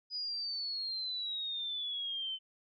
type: exponential sweep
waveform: sine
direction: down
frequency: 4978 to 3055 Hz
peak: -35 dBFS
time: 0.1-2.39 s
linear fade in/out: 50 ms
effects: none